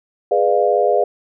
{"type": "chord", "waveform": "sine", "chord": "G# diminished seventh", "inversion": "none", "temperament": "equal with one note detuned", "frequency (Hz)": [415.3, 493.9, 600.7, 698.5], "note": ["G#4", "B4", "D5", "F5"], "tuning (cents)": [0, 0, 39, 0], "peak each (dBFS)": -18, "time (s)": [0.31, 1.04], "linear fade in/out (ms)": 5, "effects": []}